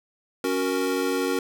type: chord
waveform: square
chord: F# major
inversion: second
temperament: equal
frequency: 277.2 / 370 / 466.2 Hz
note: C#4 / F#4 / A#4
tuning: 0 / 0 / 0 cents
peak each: -28 dBFS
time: 0.44-1.39 s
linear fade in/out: 2 ms
effects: none